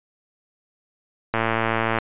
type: click train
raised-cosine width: 0.5 ms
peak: -6 dBFS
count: 74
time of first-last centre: 1.34-1.986 s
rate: 113 Hz
effects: resampled to 8000 Hz